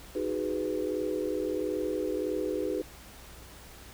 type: chord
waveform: sine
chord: G# minor seventh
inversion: second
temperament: just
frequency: 311.5 / 373.8 / 415.3 / 498.4 Hz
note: D#4 / F#4 / G#4 / B4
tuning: +2 / +18 / 0 / +16 cents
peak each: -34 dBFS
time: 0.15-2.82 s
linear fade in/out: 5 ms
effects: added 60 Hz sine -53 dBFS peak until 3.93 s + pink hiss -50 dBFS RMS until 3.93 s